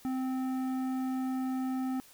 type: tone with tanh clipping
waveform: triangle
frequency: 259.8 Hz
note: C4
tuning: 12 cents flat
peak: -32 dBFS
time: 0.05-2 s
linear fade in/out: 0 ms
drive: 16 dB
effects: white hiss -57 dBFS RMS until 2.13 s